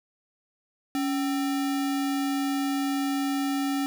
sine tone with sample-and-hold, 278.8 Hz, C#4, 10 cents sharp, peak -24 dBFS, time 0.95-3.86 s, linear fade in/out 0 ms, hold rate 1050 Hz, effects none

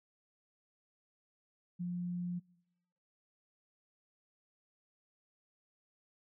sine tone, 176.6 Hz, F3, 20 cents sharp, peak -35 dBFS, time 1.79-2.4 s, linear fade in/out 20 ms, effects noise-tail reverb RT60 0.9 s tail -25 dB re dry

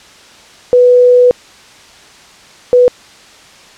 sine tone bursts at uneven times, 493.9 Hz, B4, in tune, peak -3 dBFS, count 2, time 0.73-1.31 / 2.73-2.88 s, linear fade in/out 0 ms, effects white hiss -39 dBFS RMS until 3.77 s + low-pass 6000 Hz 12 dB/octave

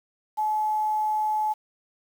sine tone with quantisation, 857 Hz, A5, 46 cents flat, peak -22 dBFS, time 0.37-1.54 s, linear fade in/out 20 ms, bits 8, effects none

